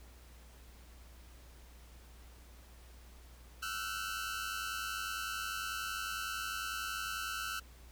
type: tone cluster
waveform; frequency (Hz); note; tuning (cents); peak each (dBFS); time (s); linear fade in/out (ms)
sawtooth; 1325 / 1434 / 1525; E6 / F6 / G6; +9 / +45 / -48; -37 / -39 / -39; 3.62-7.6; 10
effects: added 60 Hz sine -54 dBFS peak until 7.91 s + pink hiss -61 dBFS RMS until 7.91 s